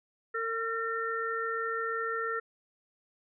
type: harmonic tone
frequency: 454.3 Hz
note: A#4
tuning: 45 cents flat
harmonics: 1 / 3 / 4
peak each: -35 / -33 / -36 dBFS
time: 0.34-2.4 s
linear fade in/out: 10 ms
effects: none